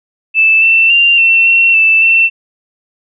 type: tone with pitch steps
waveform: sine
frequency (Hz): 2636 / 2676 / 2781 / 2697 / 2718 / 2646 / 2689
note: E7 / E7 / F7 / E7 / F7 / E7 / E7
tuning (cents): -1 / +25 / -8 / +39 / -48 / +6 / +34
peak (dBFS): -5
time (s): 0.34-2.3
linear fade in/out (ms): 50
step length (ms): 280
effects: none